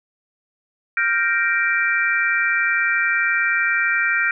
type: chord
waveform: sine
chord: G minor seventh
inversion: third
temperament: equal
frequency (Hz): 1396.9 / 1568 / 1864.7 / 2349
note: F6 / G6 / Bb6 / D7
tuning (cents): 0 / 0 / 0 / 0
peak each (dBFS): -22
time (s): 0.97-4.31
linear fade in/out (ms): 2
effects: none